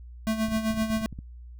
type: tone with tremolo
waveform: square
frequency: 220 Hz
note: A3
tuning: in tune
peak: -23 dBFS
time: 0.27-1.06 s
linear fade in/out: 0 ms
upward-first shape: sine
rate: 7.8 Hz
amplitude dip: 65%
type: clicks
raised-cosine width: 5 ms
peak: -26 dBFS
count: 12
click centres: 0.486 / 0.52 / 0.568 / 0.707 / 0.742 / 0.775 / 0.822 / 0.903 / 0.97 / 1.014 / 1.127 / 1.189 s
effects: added 60 Hz sine -41 dBFS peak until 1.59 s